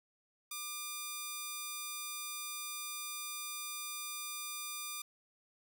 5% pulse tone, 1200 Hz, D6, 37 cents sharp, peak -28 dBFS, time 0.51-5.02 s, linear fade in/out 5 ms, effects none

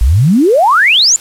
sine exponential sweep, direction up, 51.91 to 7390 Hz, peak -5 dBFS, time 0.01-1.16 s, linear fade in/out 0 ms, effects white hiss -33 dBFS RMS until 1.2 s + low-pass 12000 Hz 12 dB/octave

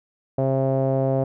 sawtooth tone with low-pass filter, 133.7 Hz, C3, 38 cents sharp, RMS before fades -21 dBFS, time 0.38-1.24 s, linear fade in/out 5 ms, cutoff 610 Hz, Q 5.1, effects none

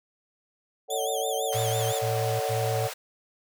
sine chord, D# half-diminished seventh, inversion second, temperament just, 448 / 560 / 622.3 / 746.7 Hz, A4 / C#5 / D#5 / F#5, +31 / +18 / 0 / +16 cents, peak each -31 / -31 / -36 / -31 dBFS, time 0.88-2.91 s, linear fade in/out 50 ms
15% pulse tone with vibrato, 3351 Hz, G#7, 15 cents sharp, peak -26 dBFS, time 0.9-1.99 s, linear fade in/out 5 ms, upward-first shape sine, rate 6 Hz, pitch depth 130 cents each way
pink high-pass noise, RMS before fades -37 dBFS, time 1.52-2.94 s, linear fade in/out 10 ms, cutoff 490 Hz, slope 48 dB/octave
sine tone bursts, 113.6 Hz, A#2, 44 cents flat, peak -28 dBFS, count 3, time 1.54-2.878 s, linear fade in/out 20 ms, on 390 ms, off 84 ms
effects none

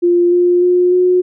sine tone with pitch steps, 349.2 / 353.7 / 358.2 / 362.8 Hz, F4 / F4 / F4 / F#4, 0 / +22 / +44 / -34 cents, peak -8 dBFS, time 0.02-1.22 s, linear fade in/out 20 ms, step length 300 ms, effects none

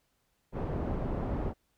pink low-pass noise, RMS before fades -33 dBFS, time 0.52-1.54 s, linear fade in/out 50 ms, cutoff 670 Hz, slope 12 dB/octave, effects pink hiss -75 dBFS RMS until 1.77 s

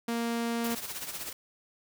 sawtooth tone, 233.1 Hz, A#3, in tune, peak -25 dBFS, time 0.08-0.75 s, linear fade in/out 5 ms
white noise with tremolo, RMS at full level -36 dBFS, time 0.64-1.33 s, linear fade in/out 5 ms, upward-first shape sine, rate 16 Hz, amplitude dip 60%
effects none

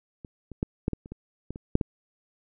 clicks, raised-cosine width 3 ms, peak -27 / -27 / -13 / -11 / -17 / -30 / -24 / -21 / -25 / -6 / -13 dBFS, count 11, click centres 0.248 / 0.517 / 0.629 / 0.881 / 0.933 / 1.059 / 1.12 / 1.506 / 1.559 / 1.754 / 1.812 s, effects none

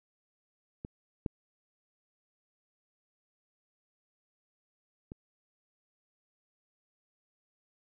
clicks, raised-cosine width 3 ms, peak -26 / -19 / -29 dBFS, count 3, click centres 0.849 / 1.262 / 5.119 s, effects none

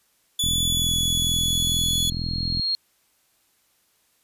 sawtooth tone with pitch glide, 3446 to 3399 Hz, A7 to G#7, -37 to +39 cents, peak -18 dBFS, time 0.39-2.1 s, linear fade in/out 5 ms, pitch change -24 cents, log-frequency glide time 0.63-0.92 s
click train, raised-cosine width 5 ms, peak -17 dBFS, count 92, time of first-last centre 0.44-2.596 s, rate 42.2 Hz
sine tone with exponential growth, 4259 Hz, C8, 30 cents sharp, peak -20 dBFS, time 0.77-2.75 s, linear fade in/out 0 ms, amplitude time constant 430 ms
effects white hiss -65 dBFS RMS until 4.23 s + resampled to 32000 Hz

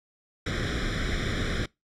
pink noise with comb filter, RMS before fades -28 dBFS, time 0.46-1.66 s, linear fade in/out 5 ms, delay 0.55 ms, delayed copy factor +1, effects noise-tail reverb RT60 0.2 s tail -23 dB re dry + low-pass 4000 Hz 12 dB/octave

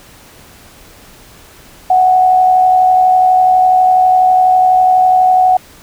sine tone with amplitude modulation, 740 Hz, F#5, in tune, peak -4 dBFS, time 1.9-5.57 s, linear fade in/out 5 ms, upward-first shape sine, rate 72.1 Hz, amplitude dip 35%, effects pink hiss -40 dBFS RMS until 5.82 s

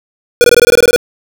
square tone bursts, 483.1 Hz, B4, 38 cents flat, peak -4 dBFS, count 11, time 0.41-0.961 s, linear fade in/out 0 ms, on 31 ms, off 21 ms, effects none

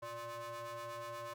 40% pulse ring-modulated tone, 233.1 Hz, A#3, in tune, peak -39 dBFS, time 0.02-1.34 s, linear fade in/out 10 ms, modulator 820 Hz, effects none

